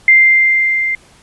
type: tone with level ramp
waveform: sine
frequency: 2093 Hz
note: C7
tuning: in tune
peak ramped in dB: -3 to -14 dBFS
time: 0.08-0.95 s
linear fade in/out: 2 ms
effects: pink hiss -46 dBFS RMS until 1.22 s + resampled to 24000 Hz